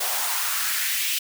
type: noise with high-pass filter sweep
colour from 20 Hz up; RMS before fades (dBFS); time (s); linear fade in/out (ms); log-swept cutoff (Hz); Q
white; -25; 0-1.19; 10; 620 to 2800; 2.1
effects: none